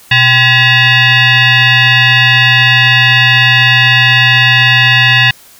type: tone with frequency modulation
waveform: sine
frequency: 123.47 Hz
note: B2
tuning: in tune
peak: -4 dBFS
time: 0.11-5.31 s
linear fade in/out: 5 ms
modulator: 904 Hz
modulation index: 3.5
effects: white hiss -40 dBFS RMS until 5.59 s